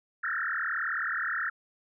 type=tone with frequency modulation; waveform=sine; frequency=1600 Hz; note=G6; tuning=35 cents sharp; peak=-28 dBFS; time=0.23-1.5 s; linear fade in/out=10 ms; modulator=39.1 Hz; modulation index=7.1; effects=none

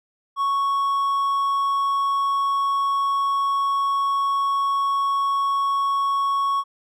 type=tone; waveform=triangle; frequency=1108.7 Hz; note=C#6; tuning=in tune; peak=-17 dBFS; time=0.36-6.64 s; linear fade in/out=50 ms; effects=none

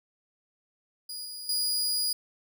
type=tone with level steps; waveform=sawtooth; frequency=4897 Hz; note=D#8; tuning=28 cents flat; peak=-33 / -35 / -23 dBFS; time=1.09-2.13 s; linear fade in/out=5 ms; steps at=1.25 / 1.49 s; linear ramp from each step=2 ms; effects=none

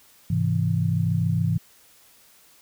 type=chord; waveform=sine; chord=Ab augmented; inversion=none; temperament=equal; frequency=103.83 / 130.81 / 164.81 Hz; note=Ab2 / C3 / E3; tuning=0 / 0 / 0 cents; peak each=-24 / -26 / -23 dBFS; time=0.3-1.58 s; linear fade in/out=5 ms; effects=white hiss -55 dBFS RMS until 2.61 s

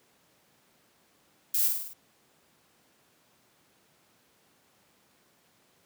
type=noise with echo; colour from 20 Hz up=violet; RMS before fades=-26 dBFS; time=1.54-1.68 s; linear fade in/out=5 ms; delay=51 ms; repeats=5; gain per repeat=-4 dB; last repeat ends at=1.935 s; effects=pink hiss -65 dBFS RMS until 5.85 s + high-pass 150 Hz 12 dB/octave

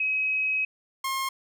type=tone pair in turn; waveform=sine / sawtooth; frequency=2545 / 1070 Hz; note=D#7 / C6; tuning=+39 / +38 cents; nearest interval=octave + minor third; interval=1501 cents; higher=first; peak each=-23 dBFS; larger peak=neither; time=0-0.65 / 1.04-1.29 s; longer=first; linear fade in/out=5 ms; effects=none

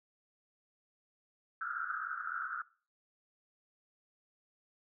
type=band-pass noise; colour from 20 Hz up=pink; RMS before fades=-39 dBFS; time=1.61-2.62 s; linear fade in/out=2 ms; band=1300 to 1500 Hz; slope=96 dB/octave; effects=noise-tail reverb RT60 0.4 s tail -21 dB re dry

